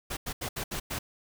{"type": "noise bursts at uneven times", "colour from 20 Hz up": "pink", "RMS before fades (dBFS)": -34, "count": 6, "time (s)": [[0.1, 0.17], [0.26, 0.33], [0.41, 0.49], [0.56, 0.64], [0.71, 0.8], [0.9, 0.99]], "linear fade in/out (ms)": 10, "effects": []}